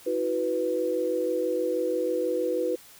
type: chord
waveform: sine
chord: E suspended second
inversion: none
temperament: equal with one note detuned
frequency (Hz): 323.8 / 370 / 493.9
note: E4 / F#4 / B4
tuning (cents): -31 / 0 / 0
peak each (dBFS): -31 / -30 / -26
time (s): 0.06-2.76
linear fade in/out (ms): 10
effects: white hiss -51 dBFS RMS until 2.99 s